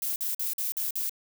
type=noise bursts; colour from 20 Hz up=violet; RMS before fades=-30 dBFS; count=6; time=0.02-1.095 s; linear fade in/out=2 ms; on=140 ms; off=47 ms; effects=none